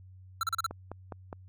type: tone bursts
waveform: square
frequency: 1343 Hz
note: E6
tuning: 32 cents sharp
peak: -28 dBFS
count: 5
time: 0.41-0.664 s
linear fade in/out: 2 ms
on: 22 ms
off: 36 ms
type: click train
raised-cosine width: 1 ms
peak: -25 dBFS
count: 4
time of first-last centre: 0.71-1.329 s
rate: 4.85 Hz
effects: added 93 Hz sine -49 dBFS peak until 1.48 s